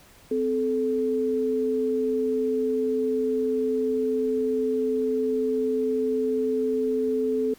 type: tone pair together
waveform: sine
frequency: 258.2 / 434.2 Hz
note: C4 / A4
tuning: -23 / -23 cents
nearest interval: major sixth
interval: 900 cents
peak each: -27 / -23 dBFS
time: 0.31-7.54 s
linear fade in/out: 5 ms
effects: pink hiss -53 dBFS RMS until 7.58 s